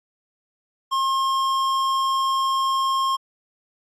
triangle tone with tanh clipping, 1070 Hz, C6, 38 cents sharp, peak -21 dBFS, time 0.91-3.17 s, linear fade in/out 20 ms, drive 18 dB, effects AAC 64 kbps

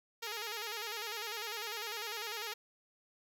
5% pulse tone with vibrato, 440 Hz, A4, in tune, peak -27 dBFS, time 0.22-2.54 s, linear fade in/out 10 ms, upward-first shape square, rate 10 Hz, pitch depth 86 cents each way, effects none

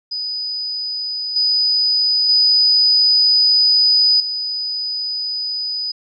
sine tone with level steps, 4978 Hz, D#8, in tune, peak -21 / -13 / -10 / -20 dBFS, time 0.11-5.92 s, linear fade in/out 10 ms, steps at 1.36 / 2.29 / 4.2 s, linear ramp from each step 2 ms, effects none

